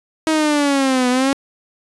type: linear two-way sweep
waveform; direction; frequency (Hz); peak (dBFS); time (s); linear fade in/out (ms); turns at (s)
sawtooth; down then up; 319.2 to 246.9 to 278.1; -10; 0.27-1.33; 0; 1.09
effects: resampled to 24000 Hz